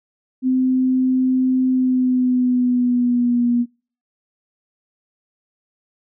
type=tone with pitch glide; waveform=sine; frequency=257.7 to 240.4 Hz; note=C4 to B3; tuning=-26 to -46 cents; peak=-14 dBFS; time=0.42-3.66 s; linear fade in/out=50 ms; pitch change=-120 cents; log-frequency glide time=1.68-3.47 s; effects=noise-tail reverb RT60 0.4 s tail -24 dB re dry